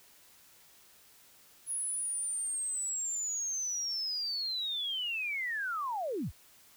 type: linear sweep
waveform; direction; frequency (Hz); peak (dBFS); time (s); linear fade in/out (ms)
sine; down; 10548 to 31.88; -32; 1.66-6.32; 50
effects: white hiss -60 dBFS RMS until 6.76 s